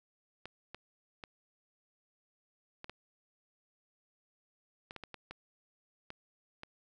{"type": "clicks", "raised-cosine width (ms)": 0.3, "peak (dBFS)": -28, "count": 12, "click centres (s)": [0.456, 0.746, 1.238, 2.844, 2.896, 4.909, 4.963, 5.037, 5.143, 5.31, 6.104, 6.634], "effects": []}